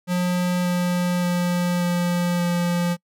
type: tone with pitch steps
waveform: square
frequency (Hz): 178.9 / 177.77 / 176.64 / 175.52 / 174.41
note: F3 / F3 / F3 / F3 / F3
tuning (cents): +42 / +31 / +20 / +9 / -2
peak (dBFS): -20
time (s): 0.07-2.97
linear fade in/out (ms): 50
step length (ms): 580
effects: noise-tail reverb RT60 0.1 s tail -26 dB re dry